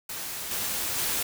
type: noise with level steps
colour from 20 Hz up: white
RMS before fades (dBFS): -35 / -30 / -28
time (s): 0.09-1.23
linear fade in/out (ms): 5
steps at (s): 0.51 / 0.97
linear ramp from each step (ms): 2
effects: none